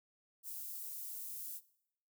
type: high-pass noise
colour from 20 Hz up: white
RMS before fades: -45 dBFS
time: 0.43-1.61 s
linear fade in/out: 50 ms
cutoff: 11000 Hz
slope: 12 dB/octave
effects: noise-tail reverb RT60 0.7 s tail -19 dB re dry